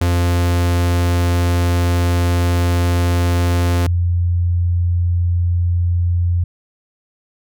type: tone pair in turn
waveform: 45% pulse / sine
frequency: 87.31 / 87.31 Hz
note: F2 / F2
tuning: 0 / 0 cents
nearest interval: unison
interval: 0 cents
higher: neither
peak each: -13 dBFS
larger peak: neither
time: 0.01-3.87 / 3.87-6.44 s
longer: first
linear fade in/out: 5 ms
effects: none